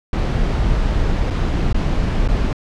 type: noise with dropouts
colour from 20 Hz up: brown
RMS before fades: -17 dBFS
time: 0.13-2.53 s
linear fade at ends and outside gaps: 2 ms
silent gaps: 1.302-1.306 / 1.728-1.744 / 2.277-2.286 s
effects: low-pass 5000 Hz 12 dB/octave